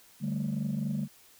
sine chord, D suspended fourth, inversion none, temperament equal, 146.83 / 196 / 220 Hz, D3 / G3 / A3, 0 / 0 / 0 cents, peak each -32 dBFS, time 0.2-1.08 s, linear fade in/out 50 ms, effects tanh soft clip ceiling -24 dBFS + white hiss -58 dBFS RMS until 1.39 s

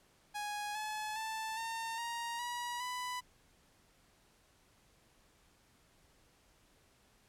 sawtooth tone with pitch steps, 830.6 / 855.9 / 882 / 908.9 / 936.6 / 965.2 / 994.6 Hz, G#5 / A5 / A5 / A#5 / A#5 / B5 / B5, 0 / -48 / +4 / -44 / +8 / -40 / +12 cents, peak -34 dBFS, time 0.34-3.21 s, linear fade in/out 20 ms, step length 410 ms, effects pink hiss -68 dBFS RMS until 7.28 s + low-pass 12000 Hz 12 dB/octave

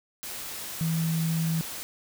sine tone in noise, 162.9 Hz, E3, 20 cents flat, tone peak -24 dBFS, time 0.81-1.61 s, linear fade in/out 0 ms, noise white, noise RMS -37 dBFS, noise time 0.23-1.83 s, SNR +10 dB, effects none

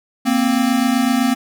square tone pair together, 233.7 / 261.6 Hz, A#3 / C4, +5 / 0 cents, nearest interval major second, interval 195 cents, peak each -18 / -17 dBFS, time 0.25-1.35 s, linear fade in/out 20 ms, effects none

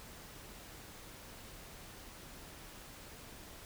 silence, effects pink hiss -52 dBFS RMS until 3.65 s

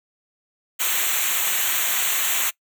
white noise with comb filter, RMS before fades -22 dBFS, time 0.79-2.51 s, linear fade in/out 20 ms, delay 0.2 ms, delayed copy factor -1, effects noise-tail reverb RT60 0.1 s tail -22 dB re dry

